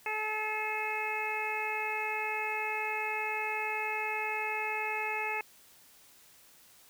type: harmonic tone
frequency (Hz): 430.5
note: A4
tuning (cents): -38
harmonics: 1 / 2 / 3 / 4 / 5 / 6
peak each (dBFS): -41 / -36 / -44 / -42 / -37 / -36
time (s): 0.06-5.41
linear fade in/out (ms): 2
effects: white hiss -59 dBFS RMS until 6.89 s